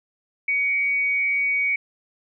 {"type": "tone with frequency modulation", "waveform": "sine", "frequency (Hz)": 2251, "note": "C#7", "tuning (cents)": 26, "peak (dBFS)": -19, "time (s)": [0.48, 1.76], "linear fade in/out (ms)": 5, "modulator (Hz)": 158, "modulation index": 0.29, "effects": []}